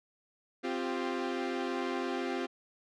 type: chord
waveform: sawtooth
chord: C suspended fourth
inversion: none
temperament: equal with one note detuned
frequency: 261.6 / 349.2 / 395.2 Hz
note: C4 / F4 / G4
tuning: 0 / 0 / +14 cents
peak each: -32 / -32 / -34 dBFS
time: 0.63-2.47 s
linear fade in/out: 20 ms
effects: low-pass 4000 Hz 12 dB/octave